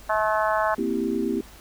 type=harmonic tone; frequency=215.5 Hz; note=A3; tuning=36 cents flat; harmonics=3 / 4 / 5 / 6 / 7 / 8; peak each=-24 / -26 / -26 / -31 / -30 / -33 dBFS; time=0.09-0.75 s; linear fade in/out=10 ms
type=chord; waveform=sine; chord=C dominant seventh; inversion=third; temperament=equal; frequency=233.1 / 261.6 / 329.6 / 392 Hz; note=Bb3 / C4 / E4 / G4; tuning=0 / 0 / 0 / 0 cents; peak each=-28 dBFS; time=0.78-1.41 s; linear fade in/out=5 ms
effects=added 50 Hz sine -48 dBFS peak until 1.6 s + pink hiss -48 dBFS RMS until 1.6 s